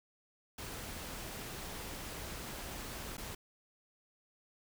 pink noise with dropouts, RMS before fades -44 dBFS, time 0.58-3.35 s, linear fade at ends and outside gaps 5 ms, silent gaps 3.17-3.179 s, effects none

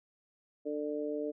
harmonic tone, 148.7 Hz, D3, 22 cents sharp, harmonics 2 / 3 / 4, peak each -37 / -36 / -39 dBFS, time 0.65-1.32 s, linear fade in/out 20 ms, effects none

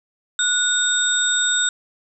sine tone cluster, 1460 / 3667 / 7730 Hz, F#6 / A#7 / B8, -24 / -29 / -38 cents, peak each -21 dBFS, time 0.39-1.69 s, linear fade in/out 2 ms, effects none

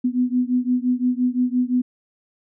sine beating tone pair, 246.9 / 252.7 Hz, B3 / B3, 0 / +40 cents, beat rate 5.8 Hz, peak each -20 / -21 dBFS, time 0.04-1.82 s, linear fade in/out 10 ms, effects none

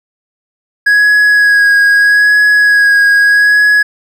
triangle tone with vibrato, 1661.2 Hz, G#6, in tune, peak -3 dBFS, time 0.86-3.83 s, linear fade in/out 10 ms, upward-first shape sine, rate 0.79 Hz, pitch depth 19 cents each way, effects none

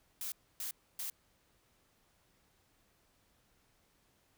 blue noise bursts, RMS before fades -40 dBFS, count 3, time 0.21-1.1 s, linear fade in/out 2 ms, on 110 ms, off 280 ms, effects pink hiss -72 dBFS RMS until 4.37 s

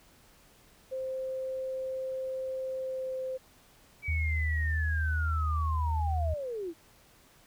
sine tone with pitch glide, 523.3 to 519.7 Hz, C5 to C5, 0 to -12 cents, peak -32 dBFS, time 0.91-3.38 s, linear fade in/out 20 ms, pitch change -12 cents, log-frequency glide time 2.76-3.17 s
sine linear sweep, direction down, 2308 to 311.1 Hz, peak -33 dBFS, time 4.02-6.74 s, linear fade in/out 50 ms
sine tone, 78.1 Hz, D#2, 7 cents sharp, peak -27 dBFS, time 4.08-6.34 s, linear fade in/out 5 ms
effects pink hiss -60 dBFS RMS until 7.46 s

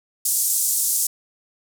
pink band-pass noise, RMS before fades -21 dBFS, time 0.25-1.07 s, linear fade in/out 5 ms, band 7000 to 14000 Hz, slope 24 dB/octave, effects none

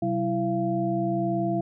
sine tone cluster, 130.1 / 190.9 / 332.6 / 684 Hz, C3 / G3 / E4 / F5, -9 / -46 / +16 / -36 cents, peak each -31 / -29 / -27 / -28 dBFS, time 0.02-1.61 s, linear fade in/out 5 ms, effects none

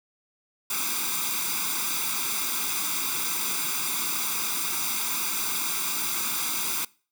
white noise with comb filter, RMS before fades -28 dBFS, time 0.7-6.85 s, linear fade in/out 5 ms, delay 0.83 ms, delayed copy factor +0.9, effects noise-tail reverb RT60 0.4 s tail -23 dB re dry + high-pass 200 Hz 12 dB/octave

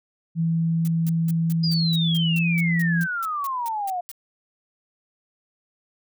sine tone with pitch glide, 164.81 to 168.66 Hz, E3 to E3, 0 to +40 cents, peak -19 dBFS, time 0.35-3.07 s, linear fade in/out 50 ms, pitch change +40 cents, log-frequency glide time 2.34-2.45 s
blue noise bursts, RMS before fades -37 dBFS, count 16, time 0.85-4.116 s, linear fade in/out 0 ms, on 26 ms, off 190 ms
sine exponential sweep, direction down, 4992 to 698.5 Hz, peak -24 dBFS, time 1.63-4.01 s, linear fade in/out 10 ms
effects none

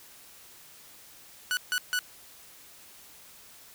sawtooth tone bursts, 1480 Hz, F#6, in tune, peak -22 dBFS, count 3, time 1.51-1.99 s, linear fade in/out 0 ms, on 60 ms, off 150 ms, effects white hiss -52 dBFS RMS until 3.74 s

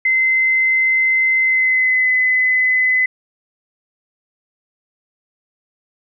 sine tone with pitch glide, 2062 to 2021 Hz, C7 to B6, -26 to +39 cents, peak -12 dBFS, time 0.05-3.06 s, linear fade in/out 5 ms, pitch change -35 cents, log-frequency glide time 1.41-2.09 s, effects none

